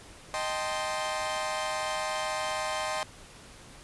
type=chord; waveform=sawtooth; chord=A half-diminished seventh; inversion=second; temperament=equal; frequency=622.3 / 784 / 880 / 1046.5 Hz; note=Eb5 / G5 / A5 / C6; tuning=0 / 0 / 0 / 0 cents; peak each=-30 / -32 / -35 / -31 dBFS; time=0.34-3.03 s; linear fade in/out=0 ms; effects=pink hiss -50 dBFS RMS until 3.83 s + resampled to 24000 Hz